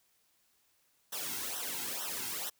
white noise with flanger, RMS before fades -38 dBFS, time 1.12-2.5 s, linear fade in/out 10 ms, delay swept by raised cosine 0.43 to 1.73 ms, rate 2.2 Hz, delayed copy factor -0.85, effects white hiss -72 dBFS RMS until 2.59 s

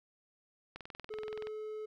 click train, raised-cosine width 0.3 ms, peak -29 dBFS, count 16, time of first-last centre 0.76-1.471 s, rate 21.1 Hz
triangle tone, 430 Hz, A4, 40 cents flat, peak -37 dBFS, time 1.1-1.86 s, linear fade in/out 10 ms
effects none

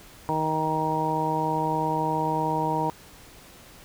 harmonic tone, 157 Hz, D#3, 16 cents sharp, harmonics 1 / 2 / 3 / 4 / 5 / 6, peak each -31 / -31 / -32 / -34 / -31 / -26 dBFS, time 0.29-2.9 s, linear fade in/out 0 ms, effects pink hiss -49 dBFS RMS until 3.84 s

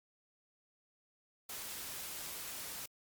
white noise, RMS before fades -44 dBFS, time 1.49-2.86 s, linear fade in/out 5 ms, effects Opus 48 kbps

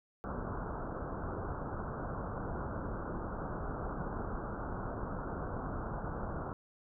pink low-pass noise, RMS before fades -39 dBFS, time 0.24-6.53 s, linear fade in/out 0 ms, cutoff 1500 Hz, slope 96 dB/octave, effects none

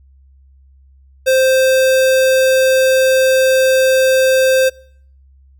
square tone, 523.3 Hz, C5, in tune, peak -10 dBFS, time 1.26-4.7 s, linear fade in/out 20 ms, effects noise-tail reverb RT60 0.6 s tail -25 dB re dry + added 67 Hz sine -44 dBFS peak until 5.59 s

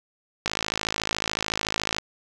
click train, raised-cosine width 0.2 ms, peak -7 dBFS, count 83, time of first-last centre 0.46-1.984 s, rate 53.8 Hz, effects none

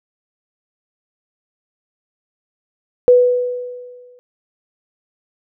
sine tone with exponential decay, 493.9 Hz, B4, in tune, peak -4 dBFS, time 3.08-4.19 s, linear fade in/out 0 ms, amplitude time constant 240 ms, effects none

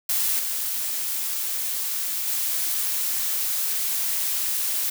blue noise with level steps, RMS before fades -23 / -27 / -25 dBFS, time 0.09-4.9 s, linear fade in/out 5 ms, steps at 0.39 / 2.27 s, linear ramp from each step 5 ms, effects none

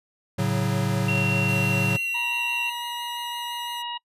square chord, F# minor, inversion first, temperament equal, 110 / 138.59 / 185 Hz, A2 / C#3 / F#3, 0 / 0 / 0 cents, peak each -27 dBFS, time 0.38-1.97 s, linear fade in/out 10 ms
sine tone, 2741 Hz, F7, 33 cents flat, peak -24 dBFS, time 1.08-2.7 s, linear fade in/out 5 ms
5% pulse tone with vibrato, 2012 Hz, B6, 32 cents sharp, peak -30 dBFS, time 1.47-3.83 s, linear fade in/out 20 ms, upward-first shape sine, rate 5.9 Hz, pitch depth 33 cents each way
harmonic tone, 955 Hz, A#5, 42 cents sharp, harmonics 1 / 2 / 3 / 4, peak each -31 / -42 / -33 / -41 dBFS, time 2.14-3.98 s, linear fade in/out 10 ms
effects noise-tail reverb RT60 0.1 s tail -25 dB re dry + resampled to 32000 Hz

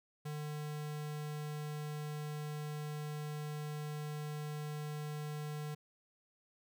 square tone, 150 Hz, D3, 37 cents sharp, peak -40 dBFS, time 0.25-5.75 s, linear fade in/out 10 ms, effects none

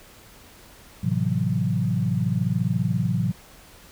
sine chord, F# half-diminished seventh, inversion first, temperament equal, 110 / 130.81 / 164.81 / 185 Hz, A2 / C3 / E3 / F#3, 0 / 0 / 0 / 0 cents, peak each -26 / -26 / -26 / -26 dBFS, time 1.03-3.32 s, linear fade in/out 10 ms, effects pink hiss -49 dBFS RMS until 3.91 s

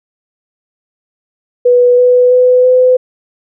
sine tone with pitch steps, 491 / 496.1 / 501.3 / 506.6 Hz, B4 / B4 / B4 / B4, -10 / +8 / +26 / +44 cents, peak -4 dBFS, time 1.65-2.97 s, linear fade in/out 10 ms, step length 330 ms, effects none

